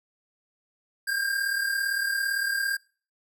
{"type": "tone pair together", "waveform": "square", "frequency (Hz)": [1573, 1610.7], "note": ["G6", "G6"], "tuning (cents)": [6, 47], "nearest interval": "unison", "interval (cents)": 41, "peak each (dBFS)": [-32, -27], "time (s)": [1.07, 2.77], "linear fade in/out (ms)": 10, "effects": ["noise-tail reverb RT60 0.4 s tail -25 dB re dry"]}